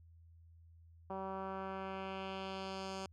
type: tone with low-pass filter sweep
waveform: 10% pulse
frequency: 191.6 Hz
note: G3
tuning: 39 cents flat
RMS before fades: -43 dBFS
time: 1.1-3.06 s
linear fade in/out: 2 ms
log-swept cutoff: 930 to 6500 Hz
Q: 1.6
effects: added 83 Hz sine -58 dBFS peak until 3.12 s